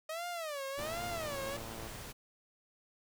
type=tone with vibrato; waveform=sawtooth; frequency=617 Hz; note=D#5; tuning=15 cents flat; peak=-34 dBFS; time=0.09-1.57 s; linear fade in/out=5 ms; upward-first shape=sine; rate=1.3 Hz; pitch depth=230 cents each way
type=noise; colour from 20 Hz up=pink; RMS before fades=-46 dBFS; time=0.77-2.13 s; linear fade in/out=20 ms
type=click train; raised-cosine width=1 ms; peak=-34 dBFS; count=123; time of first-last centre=0.79-1.87 s; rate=113 Hz
effects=none